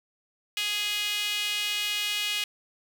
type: tone with high-pass filter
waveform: sawtooth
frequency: 415.3 Hz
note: G#4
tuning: in tune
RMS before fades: -29 dBFS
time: 0.57-2.44 s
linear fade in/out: 2 ms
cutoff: 2800 Hz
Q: 3.3
effects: none